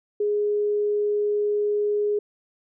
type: tone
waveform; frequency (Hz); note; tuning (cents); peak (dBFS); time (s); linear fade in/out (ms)
sine; 415.3; G#4; 0; -20; 0.2-2.19; 5
effects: none